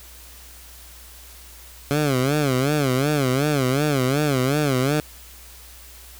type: tone with vibrato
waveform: 15% pulse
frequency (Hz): 138.59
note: C#3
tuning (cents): 0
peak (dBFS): -12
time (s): 1.91-5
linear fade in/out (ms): 0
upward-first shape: sine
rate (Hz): 2.7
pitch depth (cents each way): 160
effects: added 60 Hz sine -45 dBFS peak until 6.19 s + white hiss -45 dBFS RMS until 6.19 s